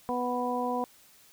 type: harmonic tone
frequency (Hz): 246.9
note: B3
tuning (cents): 0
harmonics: 1 / 2 / 3 / 4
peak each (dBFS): -33 / -33 / -33 / -33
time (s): 0.09-0.84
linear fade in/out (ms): 0
effects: white hiss -58 dBFS RMS until 1.32 s